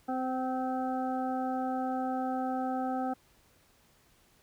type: harmonic tone with a mistuned harmonic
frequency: 259.2 Hz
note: C4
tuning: 16 cents flat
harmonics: 1 / 2 / 3 / 5 / 6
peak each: -33 / -39 / -33 / -43 / -50 dBFS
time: 0.08-3.14 s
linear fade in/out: 10 ms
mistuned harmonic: 3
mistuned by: -17 cents
effects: pink hiss -65 dBFS RMS until 4.42 s